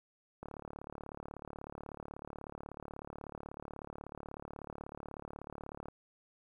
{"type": "click train", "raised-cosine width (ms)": 1, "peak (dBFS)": -30, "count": 199, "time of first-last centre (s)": [0.43, 5.885], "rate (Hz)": 36.3, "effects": ["11-bit"]}